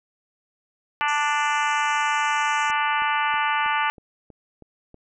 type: harmonic tone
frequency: 294.1 Hz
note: D4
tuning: 3 cents sharp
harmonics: 3 / 4 / 5 / 6 / 7 / 8 / 9 / 10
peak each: -24 / -26 / -28 / -30 / -31 / -32 / -33 / -34 dBFS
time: 1.01-3.9 s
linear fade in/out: 0 ms
type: band-pass noise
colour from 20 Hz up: white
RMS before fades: -41 dBFS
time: 1.08-2.71 s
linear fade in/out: 5 ms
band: 5600 to 7600 Hz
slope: 96 dB/octave
type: click train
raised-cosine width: 2 ms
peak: -32 dBFS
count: 8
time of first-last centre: 2.7-4.944 s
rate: 3.12 Hz
effects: none